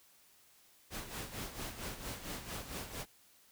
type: noise with tremolo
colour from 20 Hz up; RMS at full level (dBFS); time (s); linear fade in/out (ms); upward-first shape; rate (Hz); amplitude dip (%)
pink; -41; 0.9-3.06; 50; sine; 4.4; 65
effects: white hiss -65 dBFS RMS until 3.51 s